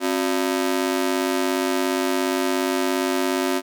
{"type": "ring-modulated tone", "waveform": "sawtooth", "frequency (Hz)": 316.8, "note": "D#4", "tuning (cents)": 31, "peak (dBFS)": -13, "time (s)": [0, 3.62], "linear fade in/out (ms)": 50, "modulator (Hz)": 48.6, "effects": []}